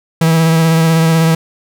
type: tone with vibrato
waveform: 45% pulse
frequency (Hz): 162.8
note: E3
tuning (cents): -21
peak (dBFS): -8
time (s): 0.21-1.35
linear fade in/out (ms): 5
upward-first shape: triangle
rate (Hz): 16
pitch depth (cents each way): 27
effects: none